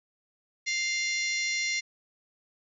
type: harmonic tone with a mistuned harmonic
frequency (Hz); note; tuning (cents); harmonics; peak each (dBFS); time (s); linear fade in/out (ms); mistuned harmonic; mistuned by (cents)
698.5; F5; 0; 3 / 4 / 5 / 6 / 7 / 8 / 9 / 10; -29 / -40 / -41 / -35 / -44 / -35 / -44 / -42; 0.66-1.81; 20; 8; +17
effects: none